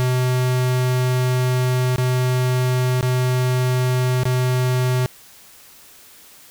square tone with dropouts, 126.8 Hz, B2, 46 cents sharp, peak -17 dBFS, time 0-5.06 s, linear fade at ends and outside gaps 0 ms, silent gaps 1.96-1.982 / 3.01-3.028 / 4.234-4.254 s, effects white hiss -46 dBFS RMS until 6.5 s

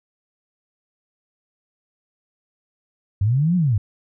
sine linear two-way sweep, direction up then down, 92.7 to 185 to 92.7 Hz, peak -15 dBFS, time 3.21-3.78 s, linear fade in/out 5 ms, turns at 3.56 s, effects none

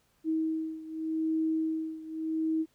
sine beating tone pair, 318.5 / 319.34 Hz, D#4 / D#4, +41 / +45 cents, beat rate 0.84 Hz, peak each -30 / -33 dBFS, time 0.24-2.66 s, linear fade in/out 50 ms, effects pink hiss -70 dBFS RMS until 2.74 s

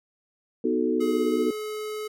sine chord, B dominant seventh, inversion none, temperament equal, 246.9 / 311.1 / 370 / 440 Hz, B3 / D#4 / F#4 / A4, 0 / 0 / 0 / 0 cents, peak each -27 dBFS, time 0.64-1.51 s, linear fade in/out 5 ms
square tone with pitch glide, 423.2 to 427.1 Hz, G#4 to G#4, +33 to +48 cents, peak -31 dBFS, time 1-2.08 s, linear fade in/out 10 ms, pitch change +15 cents, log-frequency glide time 1.18-1.53 s
effects none

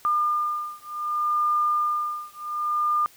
sine beating tone pair, 1205 / 1205.66 Hz, D6 / D6, +44 / +45 cents, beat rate 0.66 Hz, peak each -25 dBFS, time 0.05-3.06 s, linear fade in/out 0 ms, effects white hiss -53 dBFS RMS until 3.16 s

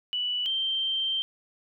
sine tone pair in turn, 2960 / 3138 Hz, F#7 / G7, 0 / +1 cents, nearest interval minor second, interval 101 cents, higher second, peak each -26 / -25 dBFS, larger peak second, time 0.13-0.46 / 0.46-1.22 s, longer second, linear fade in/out 0 ms, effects none

